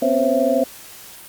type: tone cluster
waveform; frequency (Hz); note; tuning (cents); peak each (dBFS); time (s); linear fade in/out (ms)
sine; 249.2 / 269.2 / 506 / 539 / 668; B3 / C4 / B4 / C#5 / E5; +16 / +49 / +42 / -49 / +23; -23 / -23 / -23 / -19 / -20; 0.02-0.64; 5
effects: white hiss -40 dBFS RMS until 1.28 s + Opus 48 kbps